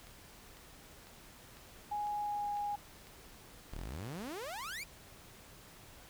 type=click train; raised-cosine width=0.2 ms; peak=-38 dBFS; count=7; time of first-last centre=0.07-3.07 s; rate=2 Hz
type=tone with pitch glide; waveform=sine; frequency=830.6 to 822.5 Hz; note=G#5 to G#5; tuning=0 to -17 cents; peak=-34 dBFS; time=1.91-2.76 s; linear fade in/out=10 ms; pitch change=-17 cents; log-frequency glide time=2.19-2.48 s
type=exponential sweep; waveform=sawtooth; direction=up; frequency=30.87 to 2489 Hz; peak=-37 dBFS; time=3.72-4.84 s; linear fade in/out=10 ms
effects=pink hiss -56 dBFS RMS until 6.09 s